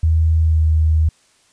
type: tone with pitch glide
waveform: sine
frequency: 80.3 to 78.87 Hz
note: E2 to D#2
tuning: -45 to +24 cents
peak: -11 dBFS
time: 0.03-1.09 s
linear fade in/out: 5 ms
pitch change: -31 cents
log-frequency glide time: 0.43-0.6 s
effects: white hiss -56 dBFS RMS until 1.52 s + resampled to 22050 Hz